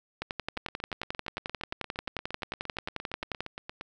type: two click trains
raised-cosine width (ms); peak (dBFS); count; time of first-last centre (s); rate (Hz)
0.3; -22 / -16; 29 / 37; 0.57-3.811 / 0.22-3.406; 8.64 / 11.3
effects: none